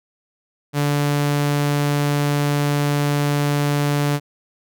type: tone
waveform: sawtooth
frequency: 145 Hz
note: D3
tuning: 22 cents flat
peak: -13 dBFS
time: 0.73-4.2 s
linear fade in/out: 50 ms
effects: none

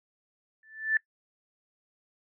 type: tone with exponential growth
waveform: sine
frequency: 1760 Hz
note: A6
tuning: in tune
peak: -19 dBFS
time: 0.63-0.97 s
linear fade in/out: 2 ms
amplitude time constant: 73 ms
effects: noise-tail reverb RT60 0.1 s tail -22 dB re dry

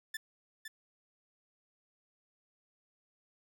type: tone with echo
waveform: sawtooth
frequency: 1760 Hz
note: A6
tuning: in tune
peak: -33 dBFS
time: 0.14-0.17 s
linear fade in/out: 5 ms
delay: 510 ms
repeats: 1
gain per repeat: -6 dB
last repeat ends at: 0.68 s
effects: none

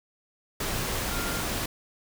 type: tone in noise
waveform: sine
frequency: 1396.9 Hz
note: F6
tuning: in tune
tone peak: -36 dBFS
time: 1.11-1.41 s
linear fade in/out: 5 ms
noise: pink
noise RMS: -30 dBFS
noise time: 0.6-1.66 s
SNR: -9 dB
effects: none

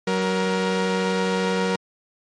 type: tone pair together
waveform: sawtooth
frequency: 187.31 / 472 Hz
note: F#3 / A#4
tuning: +22 / +22 cents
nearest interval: octave + major third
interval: 1600 cents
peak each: -19 dBFS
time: 0.07-1.76 s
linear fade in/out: 5 ms
effects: low-pass 6000 Hz 12 dB/octave + MP3 48 kbps

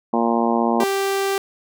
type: harmonic tone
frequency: 116.54 Hz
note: A#2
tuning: in tune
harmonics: 2 / 3 / 4 / 5 / 6 / 7 / 8 / 9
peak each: -20 / -24 / -26 / -27 / -25 / -25 / -26 / -28 dBFS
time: 0.13-0.84 s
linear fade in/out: 5 ms
type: tone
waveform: sawtooth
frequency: 392 Hz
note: G4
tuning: in tune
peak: -15 dBFS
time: 0.8-1.38 s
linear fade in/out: 2 ms
effects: none

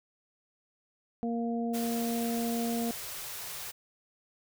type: harmonic tone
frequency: 233.1 Hz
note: A#3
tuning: in tune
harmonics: 1 / 2 / 3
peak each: -30 / -37 / -38 dBFS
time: 1.23-2.91 s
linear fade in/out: 0 ms
type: band-stop noise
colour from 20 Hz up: white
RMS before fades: -40 dBFS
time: 1.73-3.72 s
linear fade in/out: 20 ms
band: 180 to 350 Hz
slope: 48 dB/octave
effects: none

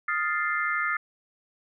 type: chord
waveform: sine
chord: F dominant seventh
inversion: third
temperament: equal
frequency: 1244.5 / 1396.9 / 1760 / 2093 Hz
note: Eb6 / F6 / A6 / C7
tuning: 0 / 0 / 0 / 0 cents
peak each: -30 dBFS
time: 0.08-0.97 s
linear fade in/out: 5 ms
effects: none

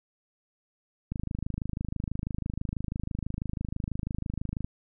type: click train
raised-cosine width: 5 ms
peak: -19 dBFS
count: 93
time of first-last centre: 1.12-4.645 s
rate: 26.1 Hz
effects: none

